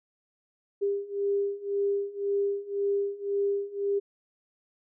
sine beating tone pair, 400 / 401.9 Hz, G4 / G4, +35 / +43 cents, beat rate 1.9 Hz, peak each -30 / -28 dBFS, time 0.81-4 s, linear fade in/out 20 ms, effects none

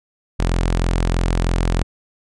sawtooth tone, 43.13 Hz, F1, 21 cents flat, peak -12 dBFS, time 0.39-1.83 s, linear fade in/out 10 ms, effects resampled to 22050 Hz

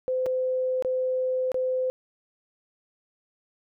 sine tone with dropouts, 513 Hz, C5, 34 cents flat, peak -23 dBFS, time 0.08-1.9 s, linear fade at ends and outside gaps 0 ms, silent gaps 0.26-0.264 / 0.824-0.848 / 1.518-1.544 s, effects none

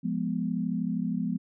sine chord, F diminished, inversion none, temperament equal, 174.61 / 207.7 / 246.9 Hz, F3 / Ab3 / Cb4, 0 / 0 / 0 cents, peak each -31 dBFS, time 0.03-1.38 s, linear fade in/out 20 ms, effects none

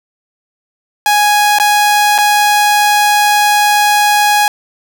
sawtooth tone with dropouts, 830.6 Hz, G#5, in tune, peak -4 dBFS, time 1.06-4.48 s, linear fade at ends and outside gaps 1 ms, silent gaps 1.586-1.599 / 2.18-2.185 s, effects none

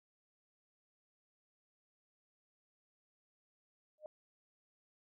sine tone with exponential growth, 612 Hz, D#5, 29 cents flat, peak -40 dBFS, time 3.98-4.06 s, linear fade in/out 1 ms, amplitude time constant 17 ms, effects none

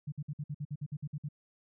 sine tone bursts, 146.83 Hz, D3, in tune, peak -34 dBFS, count 12, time 0.07-1.288 s, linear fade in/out 10 ms, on 52 ms, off 54 ms, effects none

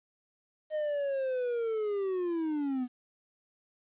triangle linear sweep, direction down, 622.3 to 243.3 Hz, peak -27 dBFS, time 0.7-2.88 s, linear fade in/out 50 ms, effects resampled to 8000 Hz + 11-bit

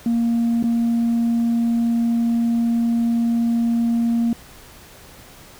sine tone with dropouts, 233.1 Hz, A#3, in tune, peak -14 dBFS, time 0.06-4.33 s, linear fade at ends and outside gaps 2 ms, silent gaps 0.627-0.639 s, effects tanh soft clip ceiling -14 dBFS + pink hiss -44 dBFS RMS until 5.59 s

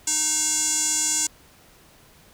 square tone with band-pass filter, 307.7 Hz, D#4, 19 cents flat, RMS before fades -23 dBFS, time 0.07-1.27 s, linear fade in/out 5 ms, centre 7200 Hz, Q 5.6, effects pink hiss -53 dBFS RMS until 2.33 s

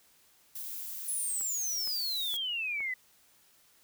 violet noise, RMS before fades -40 dBFS, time 0.55-2.37 s, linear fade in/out 5 ms
sine exponential sweep, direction down, 10410 to 1975.5 Hz, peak -31 dBFS, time 1.08-2.94 s, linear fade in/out 5 ms
click train, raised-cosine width 0.5 ms, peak -34 dBFS, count 4, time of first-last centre 1.41-2.805 s, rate 2.15 Hz
effects white hiss -64 dBFS RMS until 3.83 s

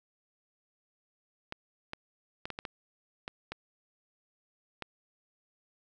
clicks, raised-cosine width 0.3 ms, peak -21 dBFS, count 9, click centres 1.524 / 1.934 / 2.455 / 2.503 / 2.589 / 2.652 / 3.279 / 3.52 / 4.823 s, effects none

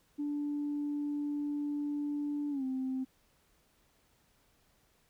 sine tone with pitch glide, 291.7 to 261.4 Hz, D4 to C4, -12 to -1 cents, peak -31 dBFS, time 0.18-3.05 s, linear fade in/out 20 ms, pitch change -189 cents, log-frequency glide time 2.5-2.64 s, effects tanh soft clip ceiling -28 dBFS + pink hiss -70 dBFS RMS until 5.09 s

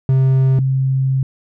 triangle / sine tone pair in turn, 132.4 / 133.06 Hz, C3 / C3, +21 / +29 cents, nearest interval unison, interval 8 cents, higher second, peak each -8 / -13 dBFS, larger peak first, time 0.09-0.59 / 0.59-1.23 s, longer second, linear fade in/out 2 ms, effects none

